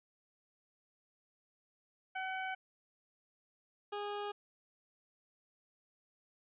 20% pulse tone pair in turn, 756 / 411 Hz, F#5 / G#4, +37 / -18 cents, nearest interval major seventh, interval 1055 cents, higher first, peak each -32 / -33 dBFS, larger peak first, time 2.15-2.55 / 3.92-4.32 s, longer neither, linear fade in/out 10 ms, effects resampled to 8000 Hz

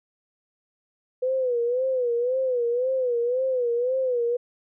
sine tone with vibrato, 497.8 Hz, B4, 14 cents sharp, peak -21 dBFS, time 1.22-4.37 s, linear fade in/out 10 ms, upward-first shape sine, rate 1.9 Hz, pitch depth 100 cents each way, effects none

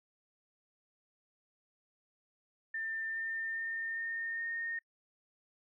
sine tone with pitch steps, 1794 / 1805.4 / 1816.9 / 1828.5 / 1840.2 Hz, A6 / A6 / A#6 / A#6 / A#6, +33 / +44 / -45 / -34 / -23 cents, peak -35 dBFS, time 2.74-4.79 s, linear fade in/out 5 ms, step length 410 ms, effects noise-tail reverb RT60 0.1 s tail -25 dB re dry

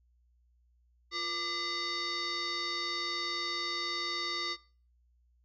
sine tone with frequency modulation, 2866 Hz, F7, 44 cents sharp, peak -32 dBFS, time 1.11-4.57 s, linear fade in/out 50 ms, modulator 839 Hz, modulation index 2.6, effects noise-tail reverb RT60 0.4 s tail -21 dB re dry + added 60 Hz sine -65 dBFS peak until 5.44 s

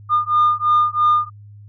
sine beating tone pair, 1212 / 1215 Hz, D#6 / D#6, -46 / -42 cents, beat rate 3 Hz, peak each -15 dBFS, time 0.09-1.3 s, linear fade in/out 50 ms, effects tanh soft clip ceiling -8 dBFS + added 103 Hz sine -38 dBFS peak until 1.68 s

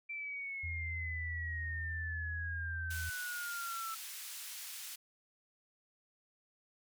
sine exponential sweep, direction down, 2349 to 1318.5 Hz, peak -39 dBFS, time 0.09-3.95 s, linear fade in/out 10 ms
sine tone with pitch glide, 82.3 to 83.21 Hz, E2 to E2, -2 to +17 cents, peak -39 dBFS, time 0.63-3.1 s, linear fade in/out 10 ms, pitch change +19 cents, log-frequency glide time 1.95-2.71 s
white band-pass noise, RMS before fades -46 dBFS, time 2.9-4.96 s, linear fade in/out 10 ms, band 1700 to 16000 Hz, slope 12 dB/octave
effects none

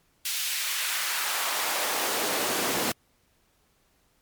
pink noise with high-pass filter sweep, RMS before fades -28 dBFS, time 0.25-2.92 s, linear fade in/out 5 ms, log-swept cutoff 3200 to 210 Hz, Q 0.99, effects pink hiss -67 dBFS RMS until 4.21 s + MP3 96 kbps

